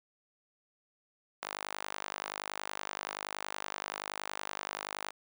sawtooth tone with high-pass filter, 50.6 Hz, G#1, 44 cents flat, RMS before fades -41 dBFS, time 1.42-5.11 s, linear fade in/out 10 ms, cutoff 910 Hz, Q 1.1, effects none

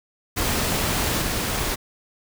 pink noise with level steps, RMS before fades -23 / -25 dBFS, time 0.36-1.76 s, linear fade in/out 20 ms, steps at 1.21 s, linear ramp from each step 10 ms, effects none

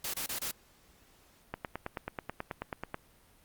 white noise bursts, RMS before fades -36 dBFS, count 4, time 0.04-0.513 s, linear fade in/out 5 ms, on 98 ms, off 27 ms
click train, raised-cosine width 0.5 ms, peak -20 dBFS, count 14, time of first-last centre 1.54-2.944 s, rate 9.26 Hz
effects pink hiss -63 dBFS RMS until 3.44 s + Opus 48 kbps

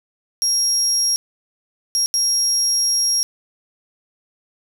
35% pulse tone bursts at uneven times, 5600 Hz, F8, 4 cents sharp, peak -13 dBFS, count 3, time 0.42-1.16 / 1.95-2.06 / 2.14-3.23 s, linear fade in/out 0 ms, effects none

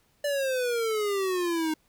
square exponential sweep, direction down, 586 to 309.1 Hz, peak -26 dBFS, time 0.24-1.74 s, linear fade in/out 5 ms, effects pink hiss -67 dBFS RMS until 1.88 s

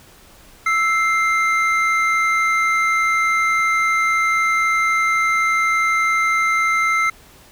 triangle tone pair together, 1319.6 / 2096 Hz, E6 / C7, +1 / +2 cents, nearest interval minor sixth, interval 801 cents, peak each -16 dBFS, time 0.66-7.1 s, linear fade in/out 5 ms, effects pink hiss -47 dBFS RMS until 7.51 s

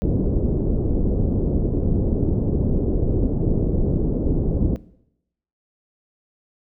pink low-pass noise, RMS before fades -20 dBFS, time 0.02-4.76 s, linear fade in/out 0 ms, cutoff 430 Hz, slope 24 dB/octave, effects noise-tail reverb RT60 0.8 s tail -20 dB re dry

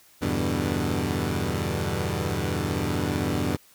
15% pulse chord, E minor seventh, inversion none, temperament equal, 82.41 / 98 / 123.47 / 146.83 Hz, E2 / G2 / B2 / D3, 0 / 0 / 0 / 0 cents, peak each -23 / -23 / -25 / -25 dBFS, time 0.21-3.57 s, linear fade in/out 20 ms, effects white hiss -56 dBFS RMS until 3.74 s

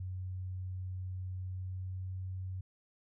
sine tone with pitch glide, 92.5 to 93.25 Hz, F#2 to F#2, 0 to +14 cents, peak -37 dBFS, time 0-2.61 s, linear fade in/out 5 ms, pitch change +14 cents, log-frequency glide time 1.39-2.18 s, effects none

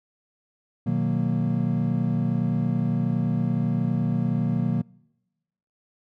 triangle chord, B major seventh, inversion none, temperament equal, 123.47 / 155.56 / 185 / 233.1 Hz, B2 / D#3 / F#3 / A#3, 0 / 0 / 0 / 0 cents, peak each -25 dBFS, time 0.86-4.82 s, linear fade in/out 10 ms, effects noise-tail reverb RT60 1.0 s tail -26 dB re dry

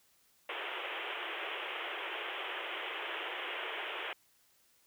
white band-pass noise, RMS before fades -40 dBFS, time 0.49-4.13 s, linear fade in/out 2 ms, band 330 to 3300 Hz, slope 96 dB/octave, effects white hiss -69 dBFS RMS until 4.86 s

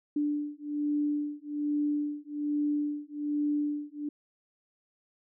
sine beating tone pair, 293.7 / 294.9 Hz, D4 / D4, 0 / +7 cents, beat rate 1.2 Hz, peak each -31 / -31 dBFS, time 0.16-4.09 s, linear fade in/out 5 ms, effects none

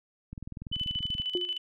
click train, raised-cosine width 5 ms, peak -27 dBFS, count 19, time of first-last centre 0.33-1.2 s, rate 20.7 Hz
sine tone with tremolo, 3001 Hz, F#7, 24 cents sharp, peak -28 dBFS, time 0.72-1.58 s, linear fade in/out 10 ms, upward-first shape square, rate 13 Hz, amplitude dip 60%
sine tone with exponential decay, 357 Hz, F4, 38 cents sharp, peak -25 dBFS, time 1.35-1.58 s, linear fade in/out 1 ms, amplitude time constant 48 ms
effects none

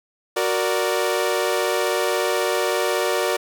sawtooth chord, Gb augmented, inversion none, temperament equal, 370 / 466.2 / 587.3 Hz, Gb4 / Bb4 / D5, 0 / 0 / 0 cents, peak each -20 dBFS, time 0.36-3.37 s, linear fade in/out 10 ms, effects none

